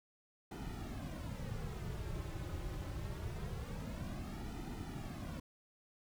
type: noise with flanger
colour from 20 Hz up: brown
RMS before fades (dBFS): -43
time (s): 0.51-5.4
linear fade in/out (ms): 5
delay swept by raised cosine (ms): 1.8 to 4.4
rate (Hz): 0.24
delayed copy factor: -0.7
effects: none